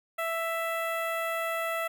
15% pulse tone with notch filter, 661 Hz, E5, 5 cents sharp, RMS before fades -31 dBFS, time 0.18-1.88 s, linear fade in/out 10 ms, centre 5800 Hz, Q 0.63, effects none

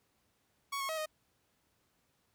sawtooth tone with pitch steps, 1115 / 1092 / 637 / 621 Hz, C#6 / C#6 / D#5 / D#5, +10 / -26 / +41 / -3 cents, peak -31 dBFS, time 0.72-1.06 s, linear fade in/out 10 ms, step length 85 ms, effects pink hiss -75 dBFS RMS until 2.34 s + high-pass 60 Hz 12 dB/octave

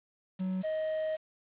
triangle tone pair in turn, 186.7 / 628 Hz, F#3 / D#5, +16 / +16 cents, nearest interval octave + major sixth, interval 2100 cents, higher second, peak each -28 dBFS, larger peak neither, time 0.39-0.63 / 0.63-1.17 s, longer second, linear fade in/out 20 ms, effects resampled to 8000 Hz + 9-bit

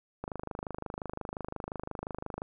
click train, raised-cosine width 1 ms, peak -22 dBFS, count 57, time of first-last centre 0.24-2.419 s, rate 25.7 Hz, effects none

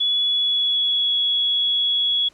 sine tone with pitch glide, 3400 to 3359 Hz, G#7 to G#7, +40 to +19 cents, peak -17 dBFS, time 0-2.29 s, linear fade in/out 10 ms, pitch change -21 cents, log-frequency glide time 0.22-1.16 s, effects pink hiss -55 dBFS RMS until 2.33 s + low-pass 8000 Hz 12 dB/octave

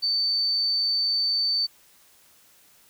sine tone, 4552 Hz, C#8, 45 cents sharp, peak -21 dBFS, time 0.02-1.67 s, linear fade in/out 20 ms, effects white hiss -57 dBFS RMS until 2.89 s

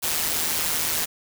white noise with amplitude modulation, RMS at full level -22 dBFS, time 0.02-1.06 s, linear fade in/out 20 ms, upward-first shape sine, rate 158 Hz, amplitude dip 60%, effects none

